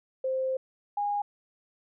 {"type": "tone pair in turn", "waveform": "sine", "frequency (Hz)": [523.3, 819.3], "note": ["C5", "G#5"], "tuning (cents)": [0, -24], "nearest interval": "minor sixth", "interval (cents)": 776, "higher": "second", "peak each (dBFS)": -26, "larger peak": "neither", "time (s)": [[0.24, 0.57], [0.97, 1.22]], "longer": "first", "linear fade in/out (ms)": 5, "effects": []}